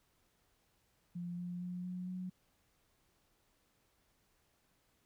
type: tone with pitch steps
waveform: sine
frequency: 174.61 / 176.74 / 178.9 / 181.08 / 183.29 Hz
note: F3 / F3 / F3 / F#3 / F#3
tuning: 0 / +21 / +42 / -37 / -16 cents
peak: -39 dBFS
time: 1.15-2.3 s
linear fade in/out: 10 ms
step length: 230 ms
effects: pink hiss -75 dBFS RMS until 5.05 s